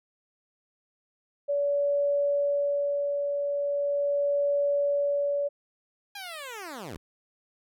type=tone with tremolo; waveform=sine; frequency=571 Hz; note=D5; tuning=49 cents flat; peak=-22 dBFS; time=1.48-5.49 s; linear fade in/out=20 ms; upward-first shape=sine; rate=0.4 Hz; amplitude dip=35%
type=linear sweep; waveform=10% pulse; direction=down; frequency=824 to 58.27 Hz; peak=-29 dBFS; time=6.15-6.97 s; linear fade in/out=5 ms
effects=none